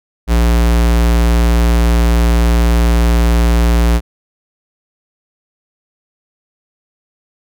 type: tone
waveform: square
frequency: 58.27 Hz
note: A#1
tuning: in tune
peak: -9 dBFS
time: 0.27-4.01 s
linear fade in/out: 50 ms
effects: none